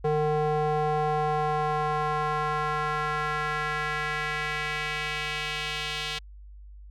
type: tone with band-pass filter sweep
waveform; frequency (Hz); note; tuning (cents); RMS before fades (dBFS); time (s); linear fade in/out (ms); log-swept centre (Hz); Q
square; 151.6; D#3; -45; -28; 0.04-6.19; 10; 550 to 3300; 1.9
effects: added 50 Hz sine -43 dBFS peak until 6.9 s